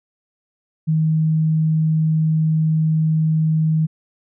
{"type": "tone", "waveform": "sine", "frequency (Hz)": 157.9, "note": "D#3", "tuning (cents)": 26, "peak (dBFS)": -14, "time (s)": [0.87, 3.87], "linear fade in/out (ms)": 20, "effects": []}